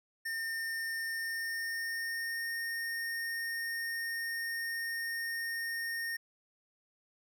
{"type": "tone with pitch glide", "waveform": "square", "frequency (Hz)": [1815, 1839.3], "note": ["A#6", "A#6"], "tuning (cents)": [-47, -24], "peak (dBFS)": -35, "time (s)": [0.25, 6.17], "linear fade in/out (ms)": 10, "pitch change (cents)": 23, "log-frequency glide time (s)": [1.07, 2.51], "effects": []}